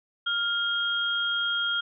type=tone pair together; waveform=sine; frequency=1402 / 3245 Hz; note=F6 / G#7; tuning=+6 / -41 cents; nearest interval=octave + minor third; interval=1453 cents; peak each=-27 dBFS; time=0.26-1.81 s; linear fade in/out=10 ms; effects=none